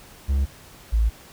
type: tone pair in turn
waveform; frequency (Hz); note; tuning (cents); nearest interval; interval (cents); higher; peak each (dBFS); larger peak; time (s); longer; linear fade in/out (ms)
triangle / sine; 68.7 / 55.46; C#2 / A1; -15 / +14; major third; 371; first; -16; neither; 0.28-0.46 / 0.92-1.1; neither; 20
effects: pink hiss -47 dBFS RMS until 1.32 s